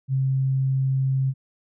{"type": "tone", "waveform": "sine", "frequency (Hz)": 133.4, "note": "C3", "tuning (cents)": 34, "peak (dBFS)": -19, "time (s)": [0.08, 1.34], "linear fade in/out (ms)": 50, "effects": []}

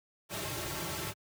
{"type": "noise with comb filter", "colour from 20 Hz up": "pink", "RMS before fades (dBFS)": -37, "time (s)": [0.29, 1.14], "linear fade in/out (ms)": 50, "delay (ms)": 4.1, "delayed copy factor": -0.9, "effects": ["high-pass 80 Hz 12 dB/octave"]}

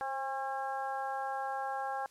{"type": "harmonic tone with a mistuned harmonic", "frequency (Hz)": 270, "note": "C#4", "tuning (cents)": -45, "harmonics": [2, 3, 4, 5, 6], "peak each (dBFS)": [-43, -35, -43, -46, -44], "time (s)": [0.01, 2.06], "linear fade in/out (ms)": 0, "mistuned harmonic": 2, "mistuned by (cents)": -24, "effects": ["white hiss -63 dBFS RMS until 2.1 s", "low-pass 10000 Hz 12 dB/octave"]}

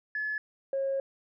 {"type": "tone pair in turn", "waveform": "sine", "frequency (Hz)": [1715, 543.3], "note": ["A6", "C#5"], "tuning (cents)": [-45, -35], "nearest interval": "octave + minor sixth", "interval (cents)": 1990, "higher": "first", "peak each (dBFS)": [-29, -26], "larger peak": "second", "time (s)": [[0.15, 0.38], [0.73, 1]], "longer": "second", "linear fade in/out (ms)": 2, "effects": ["tanh soft clip ceiling -23 dBFS"]}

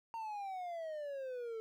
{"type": "exponential sweep", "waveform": "triangle", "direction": "down", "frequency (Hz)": [923, 440], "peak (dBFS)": -38, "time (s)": [0.14, 1.6], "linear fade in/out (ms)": 0, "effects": ["13-bit"]}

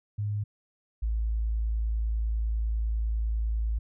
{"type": "tone pair in turn", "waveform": "sine", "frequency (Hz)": [103.83, 55], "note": ["G#2", "A1"], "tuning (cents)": [0, 0], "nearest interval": "major seventh", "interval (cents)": 1100, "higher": "first", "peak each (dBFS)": [-27, -25], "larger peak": "second", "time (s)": [[0.18, 0.44], [1.02, 3.79]], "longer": "second", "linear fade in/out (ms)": 10, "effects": []}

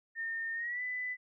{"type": "tone with pitch glide", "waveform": "sine", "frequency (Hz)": [1821, 1997.3], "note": ["A#6", "B6"], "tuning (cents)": [-41, 19], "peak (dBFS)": -34, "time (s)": [0.15, 1.17], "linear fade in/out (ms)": 50, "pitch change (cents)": 160, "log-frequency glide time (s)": [0.54, 0.82], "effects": []}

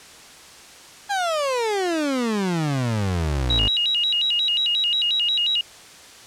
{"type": "exponential sweep", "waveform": "30% pulse", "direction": "down", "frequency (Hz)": [827, 49.04], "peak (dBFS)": -18, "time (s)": [1.09, 3.69], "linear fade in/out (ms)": 20}
{"type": "tone with vibrato", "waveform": "sine", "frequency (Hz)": 3322, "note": "G#7", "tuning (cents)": 0, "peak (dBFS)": -18, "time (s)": [3.5, 5.61], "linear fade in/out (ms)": 2, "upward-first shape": "square", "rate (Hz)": 5.6, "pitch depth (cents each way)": 260}
{"effects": ["white hiss -44 dBFS RMS until 6.26 s", "low-pass 8000 Hz 12 dB/octave"]}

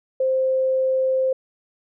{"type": "tone", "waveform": "sine", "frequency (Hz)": 523.3, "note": "C5", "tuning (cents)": 0, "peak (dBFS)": -17, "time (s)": [0.2, 1.33], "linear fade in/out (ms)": 5, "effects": []}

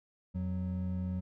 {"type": "tone pair together", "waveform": "triangle", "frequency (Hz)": [86.9, 184.24], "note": ["F2", "F#3"], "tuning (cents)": [-8, -7], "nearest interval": "octave + minor second", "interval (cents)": 1301, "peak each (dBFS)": [-33, -33], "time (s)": [0.34, 1.21], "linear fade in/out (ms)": 20, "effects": []}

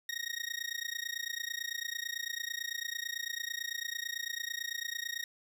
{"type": "tone with amplitude modulation", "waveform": "20% pulse", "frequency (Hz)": 1871, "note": "A#6", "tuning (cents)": 6, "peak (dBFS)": -27, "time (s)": [0.09, 5.24], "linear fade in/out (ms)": 2, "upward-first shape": "sine", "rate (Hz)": 29, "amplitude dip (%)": 95, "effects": []}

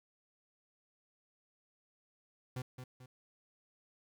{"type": "tone with echo", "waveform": "40% pulse", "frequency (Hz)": 127.1, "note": "C3", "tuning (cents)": -50, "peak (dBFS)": -37, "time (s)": [2.56, 2.62], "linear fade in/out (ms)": 5, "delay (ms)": 220, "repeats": 2, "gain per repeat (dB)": -7, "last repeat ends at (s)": 3.06, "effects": ["12-bit"]}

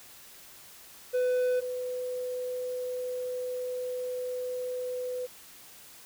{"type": "tone pair in turn", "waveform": ["triangle", "sine"], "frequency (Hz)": [501, 501], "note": ["B4", "B4"], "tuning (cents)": [25, 25], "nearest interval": "unison", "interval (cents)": 0, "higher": "neither", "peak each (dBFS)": [-22, -31], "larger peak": "first", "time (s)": [[1.13, 1.61], [1.61, 5.27]], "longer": "second", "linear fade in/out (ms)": 20, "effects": ["white hiss -51 dBFS RMS until 6.05 s"]}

